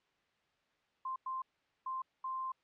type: tone bursts at uneven times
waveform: sine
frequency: 1046.5 Hz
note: C6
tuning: in tune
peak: -36 dBFS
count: 4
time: 1.05-1.16 / 1.26-1.42 / 1.86-2.02 / 2.24-2.52 s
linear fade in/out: 5 ms
effects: white hiss -75 dBFS RMS until 2.63 s + low-pass 3000 Hz 12 dB/octave